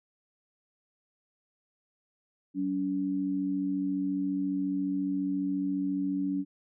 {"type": "tone pair together", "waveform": "sine", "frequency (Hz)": [189.55, 284], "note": ["F#3", "C#4"], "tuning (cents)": [42, 42], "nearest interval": "perfect fifth", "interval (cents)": 700, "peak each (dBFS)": [-34, -28], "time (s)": [2.54, 6.45], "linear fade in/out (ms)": 50, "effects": []}